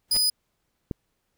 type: noise with exponential growth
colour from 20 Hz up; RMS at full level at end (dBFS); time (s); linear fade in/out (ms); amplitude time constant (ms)
pink; -30; 0.08-0.17; 2; 19
type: tone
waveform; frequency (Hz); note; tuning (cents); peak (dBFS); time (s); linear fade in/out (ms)
sawtooth; 4978; D#8; 0; -17; 0.11-0.3; 5
type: click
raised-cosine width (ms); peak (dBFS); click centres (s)
3; -16; 0.912
effects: pink hiss -75 dBFS RMS until 1.37 s